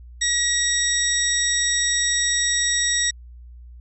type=tone cluster; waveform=sine; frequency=1911 / 3776 / 5650 / 7820 Hz; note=A#6 / A#7 / F8 / B8; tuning=+43 / +22 / +19 / -18 cents; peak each=-24 dBFS; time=0.21-3.11 s; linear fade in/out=10 ms; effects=added 60 Hz sine -39 dBFS peak until 3.8 s